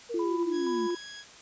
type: exponential sweep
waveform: sine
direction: down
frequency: 483.8 to 211.5 Hz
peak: -32 dBFS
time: 0.09-0.88 s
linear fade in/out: 20 ms
type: tone with pitch glide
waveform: sine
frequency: 343.3 to 349.7 Hz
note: F4 to F4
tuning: -30 to +2 cents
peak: -27 dBFS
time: 0.14-0.95 s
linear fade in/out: 5 ms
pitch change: +32 cents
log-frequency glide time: 0.5-0.71 s
type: tone with tremolo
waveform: sine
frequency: 995 Hz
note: B5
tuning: 13 cents sharp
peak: -35 dBFS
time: 0.19-0.97 s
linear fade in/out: 5 ms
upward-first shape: square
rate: 2.1 Hz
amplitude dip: 65%
type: tone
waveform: 15% pulse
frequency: 1661.2 Hz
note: G#6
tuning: in tune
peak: -35 dBFS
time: 0.51-1.25 s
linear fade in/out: 50 ms
effects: white hiss -50 dBFS RMS until 1.41 s + resampled to 16000 Hz